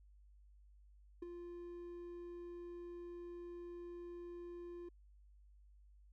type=tone with ADSR envelope; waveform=triangle; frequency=348.2 Hz; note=F4; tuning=5 cents flat; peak=-38 dBFS; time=1.22-4.89 s; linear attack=6 ms; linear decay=13 ms; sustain=-7 dB; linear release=6 ms; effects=added 50 Hz sine -61 dBFS peak until 6.12 s